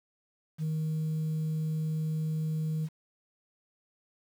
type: tone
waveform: sine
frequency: 156.8 Hz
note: D#3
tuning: 14 cents sharp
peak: -26 dBFS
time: 0.58-2.89 s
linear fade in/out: 50 ms
effects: tanh soft clip ceiling -27 dBFS + 9-bit